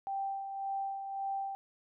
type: tone with tremolo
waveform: sine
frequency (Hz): 784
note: G5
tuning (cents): 0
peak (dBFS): -32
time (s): 0.07-1.55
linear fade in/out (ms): 0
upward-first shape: sine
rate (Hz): 1.8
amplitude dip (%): 50
effects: none